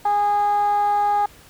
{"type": "tone with band-pass filter", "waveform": "15% pulse", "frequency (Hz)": 411, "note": "G#4", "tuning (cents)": -18, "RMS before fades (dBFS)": -19, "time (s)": [0.05, 1.26], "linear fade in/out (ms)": 5, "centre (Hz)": 880, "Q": 7.7, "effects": ["pink hiss -48 dBFS RMS until 1.49 s"]}